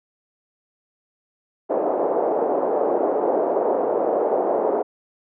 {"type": "band-pass noise", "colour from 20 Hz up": "pink", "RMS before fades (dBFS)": -21, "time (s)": [1.69, 4.83], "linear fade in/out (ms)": 20, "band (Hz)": [390, 720], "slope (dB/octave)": 24, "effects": []}